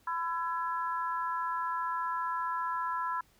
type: harmonic tone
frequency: 335 Hz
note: E4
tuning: 28 cents sharp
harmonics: 3 / 4 / 5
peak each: -32 / -36 / -41 dBFS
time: 0.07-3.21 s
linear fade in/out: 5 ms
effects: pink hiss -66 dBFS RMS until 3.39 s